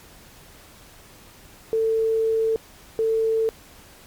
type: tone bursts at uneven times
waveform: sine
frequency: 446.4 Hz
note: A4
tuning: 25 cents sharp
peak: -18 dBFS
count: 2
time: 1.73-2.56 / 2.99-3.49 s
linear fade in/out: 0 ms
effects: pink hiss -48 dBFS RMS until 4.06 s + MP3 96 kbps